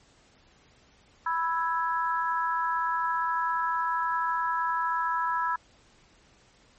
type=chord; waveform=sine; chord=E major; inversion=second; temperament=equal; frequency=987.8 / 1318.5 / 1661.2 Hz; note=B5 / E6 / G#6; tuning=0 / 0 / 0 cents; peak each=-27 / -30 / -33 dBFS; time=1.26-5.56 s; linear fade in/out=5 ms; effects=pink hiss -60 dBFS RMS until 6.78 s + MP3 32 kbps